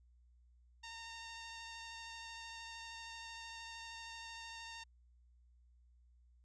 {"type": "tone with vibrato", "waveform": "10% pulse", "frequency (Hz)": 916, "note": "A#5", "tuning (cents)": -31, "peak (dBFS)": -39, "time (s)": [0.83, 4.84], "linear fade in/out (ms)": 10, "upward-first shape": "triangle", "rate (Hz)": 13, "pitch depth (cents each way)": 15, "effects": ["added 60 Hz sine -64 dBFS peak until 6.44 s", "resampled to 22050 Hz"]}